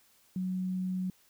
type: tone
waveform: sine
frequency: 185 Hz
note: F#3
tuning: in tune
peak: -30 dBFS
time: 0.36-1.1 s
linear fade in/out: 2 ms
effects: white hiss -65 dBFS RMS until 1.29 s